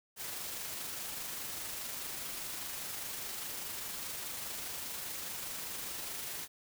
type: noise with amplitude modulation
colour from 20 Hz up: white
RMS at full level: -40 dBFS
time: 0.16-6.48 s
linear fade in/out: 50 ms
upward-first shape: sine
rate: 24.9 Hz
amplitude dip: 25%
effects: none